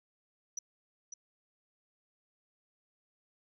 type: tone with echo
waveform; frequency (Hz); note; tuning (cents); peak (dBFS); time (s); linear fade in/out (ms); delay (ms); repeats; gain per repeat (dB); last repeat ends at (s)
sine; 5900; F#8; -6; -33; 0.57-0.59; 5; 550; 1; -8; 1.14
effects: tanh soft clip ceiling -31 dBFS